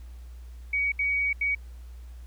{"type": "tone bursts at uneven times", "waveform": "sine", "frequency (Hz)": 2256, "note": "C#7", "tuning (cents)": 30, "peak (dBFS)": -23, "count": 3, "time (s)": [[0.73, 0.92], [0.99, 1.33], [1.41, 1.55]], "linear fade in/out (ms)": 5, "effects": ["added 60 Hz sine -40 dBFS peak until 2.26 s", "pink hiss -61 dBFS RMS until 2.26 s"]}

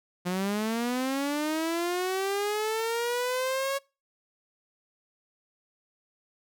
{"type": "linear sweep", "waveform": "sawtooth", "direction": "up", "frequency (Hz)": [175.8, 554.4], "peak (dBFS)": -23, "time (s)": [0.25, 3.79], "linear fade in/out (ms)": 20, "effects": ["noise-tail reverb RT60 0.3 s tail -25 dB re dry"]}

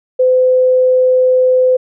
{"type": "tone", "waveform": "sine", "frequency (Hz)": 510, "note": "C5", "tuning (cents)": -44, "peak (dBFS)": -7, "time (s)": [0.19, 1.77], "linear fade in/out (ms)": 10, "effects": []}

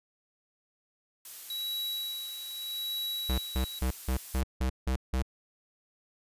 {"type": "noise", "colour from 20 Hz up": "blue", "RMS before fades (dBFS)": -43, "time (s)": [1.25, 4.41], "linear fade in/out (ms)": 2}
{"type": "tone with tremolo", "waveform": "square", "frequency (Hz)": 3900, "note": "B7", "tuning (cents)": -23, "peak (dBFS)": -32, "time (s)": [1.5, 3.79], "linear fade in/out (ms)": 2, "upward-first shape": "sine", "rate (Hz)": 0.82, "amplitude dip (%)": 60}
{"type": "tone bursts", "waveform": "square", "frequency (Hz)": 64.4, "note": "C2", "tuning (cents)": -27, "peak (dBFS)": -27, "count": 8, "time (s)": [3.29, 5.224], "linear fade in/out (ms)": 5, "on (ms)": 93, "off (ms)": 170}
{"effects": ["resampled to 32000 Hz"]}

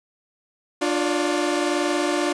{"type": "tone cluster", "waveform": "sawtooth", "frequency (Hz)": [297.7, 353.9, 574], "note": ["D4", "F4", "D5"], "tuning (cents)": [24, 23, -40], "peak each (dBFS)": [-20, -20, -24], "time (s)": [0.81, 2.33], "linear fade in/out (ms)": 10, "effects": ["resampled to 22050 Hz", "9-bit"]}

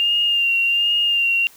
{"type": "tone with vibrato", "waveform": "sine", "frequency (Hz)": 2798, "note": "F7", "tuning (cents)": 3, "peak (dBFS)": -15, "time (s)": [0, 1.47], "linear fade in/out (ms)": 0, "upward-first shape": "sine", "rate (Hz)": 1.3, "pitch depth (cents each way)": 31, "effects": ["white hiss -48 dBFS RMS until 1.56 s"]}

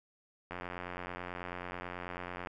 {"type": "click train", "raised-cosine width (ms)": 0.5, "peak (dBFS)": -25, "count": 176, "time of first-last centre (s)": [0.51, 2.472], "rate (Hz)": 89.2, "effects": []}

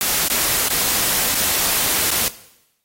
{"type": "noise with dropouts", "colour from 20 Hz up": "white", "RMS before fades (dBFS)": -19, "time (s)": [0.01, 2.28], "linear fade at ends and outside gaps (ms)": 0, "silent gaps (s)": [[0.279, 0.301], [0.684, 0.703], [1.344, 1.353], [2.106, 2.114]], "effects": ["noise-tail reverb RT60 0.9 s tail -17 dB re dry", "AAC 48 kbps"]}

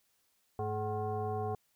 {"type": "tone with frequency modulation", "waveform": "sine", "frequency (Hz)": 426.4, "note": "G#4", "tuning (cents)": 46, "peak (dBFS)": -32, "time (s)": [0.59, 1.55], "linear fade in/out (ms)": 2, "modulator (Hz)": 323, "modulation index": 1.4, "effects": ["white hiss -74 dBFS RMS until 1.75 s"]}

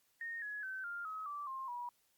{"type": "tone with pitch steps", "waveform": "sine", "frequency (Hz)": [1847, 1684, 1535.3, 1399.8, 1276.2, 1163.5, 1060.8, 967.2], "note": ["A#6", "G#6", "G6", "F6", "D#6", "D6", "C6", "B5"], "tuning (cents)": [-16, 24, -36, 4, 44, -17, 23, -36], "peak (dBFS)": -40, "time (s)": [0.21, 1.89], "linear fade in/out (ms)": 2, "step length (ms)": 210, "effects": ["white hiss -75 dBFS RMS until 2.17 s", "Opus 48 kbps"]}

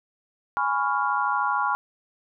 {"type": "chord", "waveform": "sine", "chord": "C# dominant seventh", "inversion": "second", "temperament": "equal with one note detuned", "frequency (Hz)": [830.6, 995.8, 1108.7, 1396.9], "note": ["G#5", "B5", "C#6", "E#6"], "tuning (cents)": [0, 14, 0, 0], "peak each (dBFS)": -27, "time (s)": [0.57, 1.75], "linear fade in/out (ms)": 0, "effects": []}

